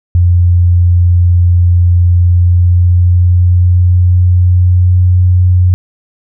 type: tone with pitch glide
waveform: sine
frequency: 87.9 to 90.42 Hz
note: F2 to F#2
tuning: +12 to -39 cents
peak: -4 dBFS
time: 0.15-5.74 s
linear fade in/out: 0 ms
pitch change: +49 cents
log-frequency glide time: 2.08-5.08 s
effects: none